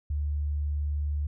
sine tone, 73.42 Hz, D2, in tune, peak -26 dBFS, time 0.1-1.27 s, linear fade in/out 5 ms, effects none

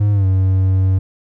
triangle tone with pitch glide, 103.2 to 94.63 Hz, G#2 to F#2, -10 to +39 cents, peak -9 dBFS, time 0-0.99 s, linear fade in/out 10 ms, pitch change -151 cents, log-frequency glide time 0.12-0.26 s, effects none

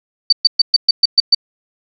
sine tone bursts, 4586 Hz, D8, 42 cents flat, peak -5 dBFS, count 8, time 0.3-1.348 s, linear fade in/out 5 ms, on 26 ms, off 120 ms, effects none

